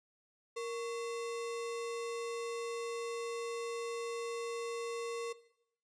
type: tone with sample-and-hold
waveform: sine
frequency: 466.2 Hz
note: A#4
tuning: in tune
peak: -36 dBFS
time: 0.56-5.33 s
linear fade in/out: 10 ms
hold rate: 1575 Hz
effects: noise-tail reverb RT60 0.7 s tail -17 dB re dry + resampled to 22050 Hz